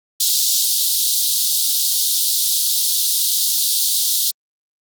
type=high-pass noise; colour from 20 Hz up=pink; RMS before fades=-17 dBFS; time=0.2-4.31 s; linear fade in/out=5 ms; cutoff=3600 Hz; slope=48 dB/octave; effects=Opus 48 kbps